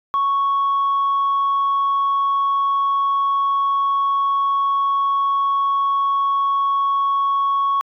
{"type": "tone", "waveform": "sine", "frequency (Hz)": 1108.7, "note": "C#6", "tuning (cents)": 0, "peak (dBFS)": -14, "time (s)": [0.14, 7.81], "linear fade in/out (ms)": 0, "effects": ["tanh soft clip ceiling -13 dBFS"]}